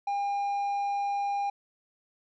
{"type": "tone", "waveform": "triangle", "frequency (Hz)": 805, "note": "G5", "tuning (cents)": 46, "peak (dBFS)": -25, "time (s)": [0.07, 1.5], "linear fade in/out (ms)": 5, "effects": ["resampled to 16000 Hz"]}